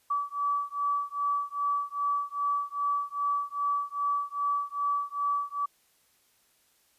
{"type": "beating tone pair", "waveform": "sine", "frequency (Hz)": [1148, 1150.5], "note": ["D6", "D6"], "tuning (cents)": [-40, -36], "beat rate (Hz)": 2.5, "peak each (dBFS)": -30, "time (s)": [0.1, 5.66], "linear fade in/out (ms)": 10, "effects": ["white hiss -67 dBFS RMS until 6.98 s", "resampled to 32000 Hz"]}